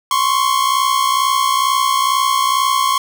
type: tone pair together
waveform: 45% pulse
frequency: 1046.5 / 1108.7 Hz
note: C6 / C#6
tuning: 0 / 0 cents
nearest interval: minor second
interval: 100 cents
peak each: -16 dBFS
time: 0.11-2.98 s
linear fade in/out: 2 ms
effects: none